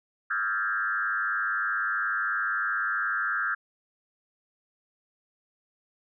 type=tone with frequency modulation; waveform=sine; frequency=1491 Hz; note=F#6; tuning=13 cents sharp; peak=-25 dBFS; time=0.3-3.55 s; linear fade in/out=10 ms; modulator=103 Hz; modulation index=2; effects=none